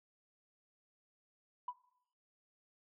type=tone with exponential decay; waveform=sine; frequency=987.8 Hz; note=B5; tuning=in tune; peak=-34 dBFS; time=1.68-1.76 s; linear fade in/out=5 ms; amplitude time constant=17 ms; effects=noise-tail reverb RT60 0.7 s tail -17 dB re dry + tanh soft clip ceiling -30 dBFS